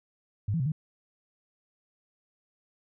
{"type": "tone with pitch steps", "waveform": "sine", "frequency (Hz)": [102.5, 165.6, 129.3, 154.8], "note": ["G#2", "E3", "C3", "D#3"], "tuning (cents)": [-22, 8, -20, -9], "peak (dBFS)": -25, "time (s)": [0.48, 0.72], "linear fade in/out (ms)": 5, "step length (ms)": 60, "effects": []}